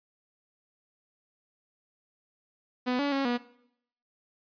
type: tone with pitch steps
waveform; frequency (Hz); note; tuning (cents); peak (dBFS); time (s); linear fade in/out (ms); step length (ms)
sawtooth; 249.9 / 284.8 / 274 / 242.3; B3 / C#4 / C#4 / B3; +21 / +47 / -20 / -33; -22; 2.86-3.38; 20; 130
effects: noise-tail reverb RT60 0.7 s tail -18 dB re dry + resampled to 11025 Hz